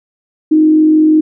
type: tone with frequency modulation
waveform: sine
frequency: 311.1 Hz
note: D#4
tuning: in tune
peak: -5 dBFS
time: 0.51-1.21 s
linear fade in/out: 10 ms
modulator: 45.8 Hz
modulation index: 0.26
effects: none